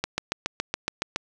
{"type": "click train", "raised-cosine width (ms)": 0.2, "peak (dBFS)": -8, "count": 9, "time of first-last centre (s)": [0.04, 1.16], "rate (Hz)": 7.14, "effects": []}